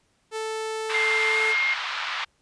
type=tone; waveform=sawtooth; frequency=439.9 Hz; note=A4; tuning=in tune; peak=-24 dBFS; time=0.31-1.55 s; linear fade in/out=50 ms
type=band-pass noise; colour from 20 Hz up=pink; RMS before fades=-30 dBFS; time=0.89-2.25 s; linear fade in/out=10 ms; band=1000 to 4000 Hz; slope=24 dB/octave
type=tone with pitch glide; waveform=sine; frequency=2100 to 2133 Hz; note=C7 to C7; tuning=+6 to +33 cents; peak=-21 dBFS; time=0.94-1.74 s; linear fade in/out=5 ms; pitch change=+27 cents; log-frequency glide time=1.27-1.37 s
effects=pink hiss -67 dBFS RMS until 2.41 s + resampled to 22050 Hz